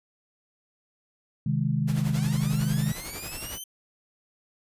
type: chord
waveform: sine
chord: Ab major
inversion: first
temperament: equal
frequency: 130.81 / 155.56 / 207.7 Hz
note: C3 / Eb3 / Ab3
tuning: 0 / 0 / 0 cents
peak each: -27 / -26 / -29 dBFS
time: 1.46-2.92 s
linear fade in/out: 5 ms
type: noise with tremolo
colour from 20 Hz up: pink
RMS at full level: -37 dBFS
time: 1.87-3.59 s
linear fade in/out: 20 ms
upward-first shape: sine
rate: 11 Hz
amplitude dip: 65%
type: linear sweep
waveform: 5% pulse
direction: up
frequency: 650 to 3126 Hz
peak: -28 dBFS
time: 2.14-3.64 s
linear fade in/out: 5 ms
effects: resampled to 32000 Hz